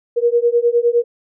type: beating tone pair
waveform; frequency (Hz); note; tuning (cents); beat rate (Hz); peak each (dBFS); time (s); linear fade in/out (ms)
sine; 470 / 479.8; A#4 / A#4; +14 / +50; 9.8; -15; 0.16-1.04; 20
effects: none